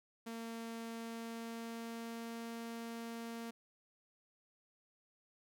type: tone with pitch glide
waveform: sawtooth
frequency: 228.8 to 230.9 Hz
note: A#3 to A#3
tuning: -32 to -16 cents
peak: -39 dBFS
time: 0.26-3.51 s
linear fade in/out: 10 ms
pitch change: +16 cents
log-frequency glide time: 0.9-2.5 s
effects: none